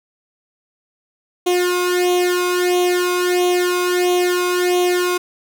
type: tone with flanger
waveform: sawtooth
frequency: 358 Hz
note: F4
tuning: 43 cents sharp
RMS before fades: -17 dBFS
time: 1.46-5.18 s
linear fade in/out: 10 ms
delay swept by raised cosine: 0.3 to 0.83 ms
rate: 1.5 Hz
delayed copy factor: +0.85
effects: none